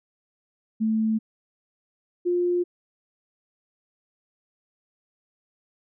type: tone pair in turn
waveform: sine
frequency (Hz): 220 / 353.2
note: A3 / F4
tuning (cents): 0 / +20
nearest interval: minor sixth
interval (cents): 820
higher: second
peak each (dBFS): -20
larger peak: neither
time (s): 0.8-1.19 / 2.25-2.64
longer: neither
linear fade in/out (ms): 20
effects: none